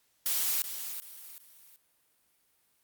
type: noise with echo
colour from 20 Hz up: blue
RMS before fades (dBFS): -29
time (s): 0.26-0.62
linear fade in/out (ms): 0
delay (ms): 380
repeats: 3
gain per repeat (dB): -9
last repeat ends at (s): 1.76
effects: white hiss -71 dBFS RMS until 2.83 s + Opus 48 kbps